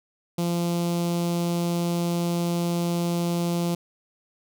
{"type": "tone with notch filter", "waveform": "sawtooth", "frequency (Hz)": 172.1, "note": "F3", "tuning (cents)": -25, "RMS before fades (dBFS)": -25, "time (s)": [0.38, 3.75], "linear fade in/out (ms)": 5, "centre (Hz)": 1700, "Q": 0.79, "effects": []}